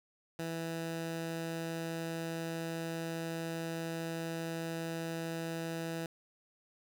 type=tone; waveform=15% pulse; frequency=164.81 Hz; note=E3; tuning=in tune; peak=-30 dBFS; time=0.39-6.06 s; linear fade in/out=2 ms; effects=none